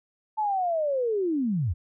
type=linear sweep; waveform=sine; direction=down; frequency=880 to 70.7 Hz; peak=-23 dBFS; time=0.37-1.74 s; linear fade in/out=20 ms; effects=none